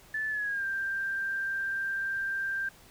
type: tone with pitch glide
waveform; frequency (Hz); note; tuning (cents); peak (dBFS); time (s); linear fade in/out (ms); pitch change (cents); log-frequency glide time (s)
sine; 1744 to 1580.9; A6 to G6; -16 to +14; -29; 0.14-2.69; 5; -170; 0.29-0.65
effects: pink hiss -56 dBFS RMS until 2.9 s